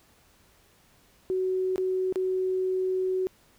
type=tone with dropouts; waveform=sine; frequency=373.3 Hz; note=F#4; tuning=15 cents sharp; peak=-24 dBFS; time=1.3-3.27 s; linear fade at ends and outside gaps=0 ms; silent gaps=1.759-1.78 / 2.125-2.158 s; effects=pink hiss -61 dBFS RMS until 3.58 s